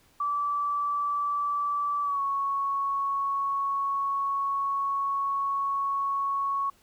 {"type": "tone with pitch glide", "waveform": "sine", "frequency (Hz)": [1159, 1107.9], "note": ["D6", "C#6"], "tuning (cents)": [-23, -1], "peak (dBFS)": -25, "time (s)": [0.2, 6.7], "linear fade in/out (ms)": 5, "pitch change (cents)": -78, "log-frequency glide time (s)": [2.03, 2.21], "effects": ["pink hiss -62 dBFS RMS until 6.82 s"]}